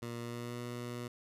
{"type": "tone with pitch glide", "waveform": "15% pulse", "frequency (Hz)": [118.4, 121.1], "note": ["A#2", "B2"], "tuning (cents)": [27, -34], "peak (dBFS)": -33, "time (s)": [0.02, 1.08], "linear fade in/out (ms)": 5, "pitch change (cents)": 39, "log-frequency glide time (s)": [0.2, 0.6], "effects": ["resampled to 32000 Hz"]}